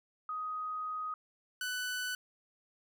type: tone pair in turn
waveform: sine / sawtooth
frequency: 1252 / 1494 Hz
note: D#6 / F#6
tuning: +10 / +16 cents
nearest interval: minor third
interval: 306 cents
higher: second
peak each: -35 / -31 dBFS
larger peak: second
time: 0.29-1.14 / 1.61-2.15 s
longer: first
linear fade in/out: 2 ms
effects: none